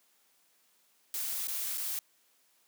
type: noise with dropouts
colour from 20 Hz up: blue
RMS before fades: -35 dBFS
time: 1.14-1.99 s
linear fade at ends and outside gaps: 1 ms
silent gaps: 1.472-1.482 / 1.775-1.779 s
effects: white hiss -69 dBFS RMS until 2.67 s + high-pass 200 Hz 12 dB/octave